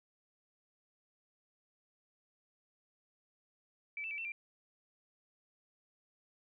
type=tone with pitch steps; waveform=sine; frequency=2309 / 2649 / 2309 / 2684 / 2368 Hz; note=D7 / E7 / D7 / E7 / D7; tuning=-30 / +8 / -30 / +31 / +14 cents; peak=-38 dBFS; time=3.97-4.32 s; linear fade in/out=2 ms; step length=70 ms; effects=none